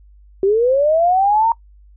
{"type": "linear sweep", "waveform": "sine", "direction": "up", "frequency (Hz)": [376.2, 932], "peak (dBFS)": -11, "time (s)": [0.43, 1.52], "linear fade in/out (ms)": 2, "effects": ["noise-tail reverb RT60 0.1 s tail -22 dB re dry", "added 50 Hz sine -43 dBFS peak until 1.96 s"]}